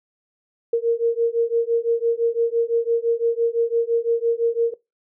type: beating tone pair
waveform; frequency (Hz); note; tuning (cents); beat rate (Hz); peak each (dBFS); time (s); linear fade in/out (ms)
sine; 461.6 / 467.5; A#4 / A#4; -17 / +5; 5.9; -20; 0.73-4.74; 5
effects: noise-tail reverb RT60 0.2 s tail -20 dB re dry